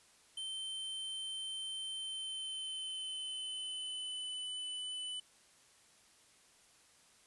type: tone with pitch glide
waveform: square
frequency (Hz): 3100 to 3001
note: G7 to F#7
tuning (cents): -20 to +24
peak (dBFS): -40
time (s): 0.37-5.2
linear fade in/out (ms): 5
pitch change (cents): -56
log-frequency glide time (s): 1.93-4.45
effects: white hiss -65 dBFS RMS until 7.26 s + resampled to 24000 Hz